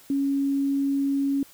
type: tone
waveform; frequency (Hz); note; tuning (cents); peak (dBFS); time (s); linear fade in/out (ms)
sine; 277.2; C#4; 0; -21; 0.1-1.43; 2
effects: white hiss -52 dBFS RMS until 1.53 s